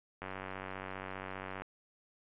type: click train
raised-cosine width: 0.5 ms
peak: -26 dBFS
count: 134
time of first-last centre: 0.22-1.62 s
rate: 95 Hz
effects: resampled to 8000 Hz